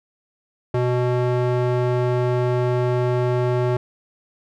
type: tone with band-pass filter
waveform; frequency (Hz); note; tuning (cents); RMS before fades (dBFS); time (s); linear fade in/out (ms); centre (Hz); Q
square; 123.8; B2; +5; -20; 0.74-3.77; 5; 450; 0.75
effects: none